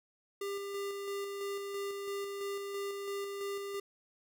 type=tone with tremolo; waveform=square; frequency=399.3 Hz; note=G4; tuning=32 cents sharp; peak=-36 dBFS; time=0.41-3.8 s; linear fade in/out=5 ms; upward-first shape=square; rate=3 Hz; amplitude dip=30%; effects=none